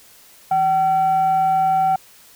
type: tone with frequency modulation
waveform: sine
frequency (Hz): 764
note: G5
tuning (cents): -45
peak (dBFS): -13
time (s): 0.51-1.96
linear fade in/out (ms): 5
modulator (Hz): 600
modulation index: 0.24
effects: tanh soft clip ceiling -10 dBFS + white hiss -48 dBFS RMS until 2.35 s